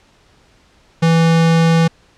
square tone, 164.81 Hz, E3, in tune, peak -10 dBFS, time 1.02-1.88 s, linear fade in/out 10 ms, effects pink hiss -52 dBFS RMS until 2.17 s + low-pass 6000 Hz 12 dB/octave

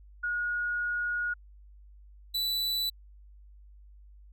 sine / 45% pulse tone pair in turn, 1444 / 3968 Hz, F#6 / B7, -43 / +7 cents, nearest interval octave + tritone, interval 1750 cents, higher second, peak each -28 dBFS, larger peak neither, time 0.23-1.34 / 2.34-2.9 s, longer first, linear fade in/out 10 ms, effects added 50 Hz sine -50 dBFS peak until 4.32 s

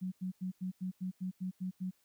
sine tone bursts, 185 Hz, F#3, in tune, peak -34 dBFS, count 10, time 0.01-1.911 s, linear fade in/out 20 ms, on 110 ms, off 89 ms, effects white hiss -73 dBFS RMS until 2.04 s

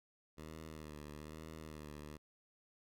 10% pulse tone with vibrato, 76.8 Hz, D#2, 22 cents flat, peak -40 dBFS, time 0.37-2.18 s, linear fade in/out 20 ms, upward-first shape sine, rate 1.1 Hz, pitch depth 60 cents each way, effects none

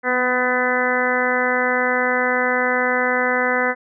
harmonic tone with a mistuned harmonic, 250.9 Hz, B3, 28 cents sharp, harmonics 1 / 2 / 3 / 4 / 5 / 6 / 7 / 8, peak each -27 / -22 / -26 / -27 / -27 / -24 / -24 / -24 dBFS, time 0.03-3.75 s, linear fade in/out 50 ms, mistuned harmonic 1, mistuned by -18 cents, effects none

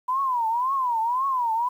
sine tone with vibrato, 987.8 Hz, B5, in tune, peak -21 dBFS, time 0.08-1.69 s, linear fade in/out 10 ms, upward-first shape triangle, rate 1.9 Hz, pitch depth 210 cents each way, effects 9-bit

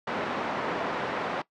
white band-pass noise, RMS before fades -31 dBFS, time 0.07-1.42 s, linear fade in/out 5 ms, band 190 to 1200 Hz, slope 12 dB/octave, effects noise-tail reverb RT60 0.1 s tail -19 dB re dry + low-pass 5000 Hz 12 dB/octave

